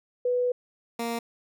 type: tone pair in turn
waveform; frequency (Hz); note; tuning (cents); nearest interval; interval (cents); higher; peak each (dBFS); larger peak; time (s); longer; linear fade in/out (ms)
sine / 15% pulse; 493.9 / 233.1; B4 / A#3; 0 / 0; octave + minor second; 1300; first; -22; neither; 0.25-0.52 / 0.99-1.19; first; 5
effects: none